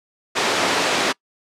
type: band-pass noise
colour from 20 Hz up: pink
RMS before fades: -20 dBFS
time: 0.35-1.13 s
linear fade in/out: 20 ms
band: 350 to 5600 Hz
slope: 12 dB/octave
effects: noise-tail reverb RT60 0.1 s tail -25 dB re dry + low-pass 11000 Hz 12 dB/octave